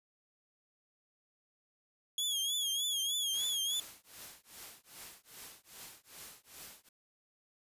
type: tone with vibrato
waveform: sawtooth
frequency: 3322 Hz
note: G#7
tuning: in tune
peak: -29 dBFS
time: 2.18-3.8 s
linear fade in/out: 2 ms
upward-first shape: triangle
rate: 3.3 Hz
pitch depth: 100 cents each way
type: noise with tremolo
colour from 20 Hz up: white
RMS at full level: -47 dBFS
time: 3.33-6.89 s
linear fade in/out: 5 ms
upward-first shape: triangle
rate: 2.5 Hz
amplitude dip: 100%
effects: resampled to 32000 Hz